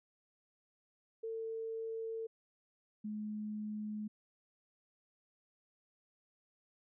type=tone pair in turn; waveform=sine; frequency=449.4 / 212.1 Hz; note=A4 / G#3; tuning=+37 / +37 cents; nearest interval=octave + minor second; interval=1300 cents; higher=first; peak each=-38 / -38 dBFS; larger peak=neither; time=1.23-2.27 / 3.04-4.08 s; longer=neither; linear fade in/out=10 ms; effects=none